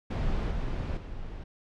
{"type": "noise with level steps", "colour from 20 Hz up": "brown", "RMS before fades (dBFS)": [-28, -31, -39], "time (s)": [0.1, 1.44], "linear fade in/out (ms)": 10, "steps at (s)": [0.51, 0.97], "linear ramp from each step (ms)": 2, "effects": ["low-pass 4000 Hz 12 dB/octave"]}